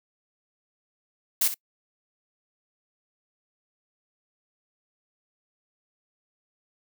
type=noise with echo; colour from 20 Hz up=blue; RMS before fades=-22 dBFS; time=1.41-1.48 s; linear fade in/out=5 ms; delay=63 ms; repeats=1; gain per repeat=-11 dB; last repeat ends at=1.543 s; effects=noise-tail reverb RT60 0.1 s tail -26 dB re dry